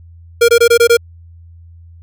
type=tone bursts; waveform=square; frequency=469.6 Hz; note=A#4; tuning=13 cents sharp; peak=-6 dBFS; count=6; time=0.41-0.971 s; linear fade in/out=10 ms; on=76 ms; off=21 ms; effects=added 84 Hz sine -36 dBFS peak until 2.02 s